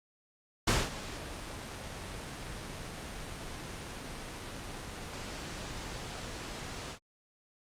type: noise with ADSR envelope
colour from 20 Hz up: pink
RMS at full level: -25 dBFS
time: 0.67-6.99 s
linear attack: 10 ms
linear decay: 210 ms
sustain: -16 dB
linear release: 75 ms
effects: low-pass 8000 Hz 12 dB/octave + Opus 48 kbps